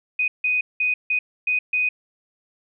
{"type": "tone bursts at uneven times", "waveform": "sine", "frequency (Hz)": 2494, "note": "D#7", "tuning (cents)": 3, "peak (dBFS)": -18, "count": 6, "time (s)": [[0.19, 0.28], [0.44, 0.61], [0.8, 0.94], [1.1, 1.19], [1.47, 1.59], [1.73, 1.89]], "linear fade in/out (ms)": 5, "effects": []}